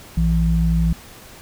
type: tone pair together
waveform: sine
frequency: 58.58 / 165.7 Hz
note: A#1 / E3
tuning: +9 / +9 cents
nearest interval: octave + tritone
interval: 1800 cents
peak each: -17 dBFS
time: 0.17-0.93 s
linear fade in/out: 5 ms
effects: pink hiss -42 dBFS RMS until 1.41 s